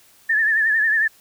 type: tone with vibrato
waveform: sine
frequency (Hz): 1760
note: A6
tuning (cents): 0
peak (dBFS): -15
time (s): 0.29-1.08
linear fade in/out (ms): 10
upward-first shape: triangle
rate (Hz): 11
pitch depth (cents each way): 88
effects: white hiss -53 dBFS RMS until 1.2 s